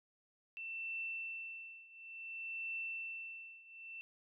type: tone with tremolo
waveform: sine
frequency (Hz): 2680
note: E7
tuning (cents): +28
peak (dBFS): -38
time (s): 0.57-4.01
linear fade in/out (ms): 0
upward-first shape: triangle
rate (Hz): 0.57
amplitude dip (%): 90
effects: none